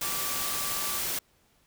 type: tone in noise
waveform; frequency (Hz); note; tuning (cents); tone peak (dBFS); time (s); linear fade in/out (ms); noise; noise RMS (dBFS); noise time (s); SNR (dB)
sine; 1162; D6; -19; -39; 0.02-0.99; 5; white; -31; 0.01-1.19; -11
effects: pink hiss -66 dBFS RMS until 1.66 s